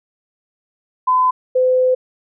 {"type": "tone pair in turn", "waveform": "sine", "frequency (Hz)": [1015, 510], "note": ["B5", "C5"], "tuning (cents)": [47, -44], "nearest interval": "octave", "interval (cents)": 1191, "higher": "first", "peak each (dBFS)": -11, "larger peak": "neither", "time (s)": [[1.07, 1.31], [1.55, 1.95]], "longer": "second", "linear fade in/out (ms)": 10, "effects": []}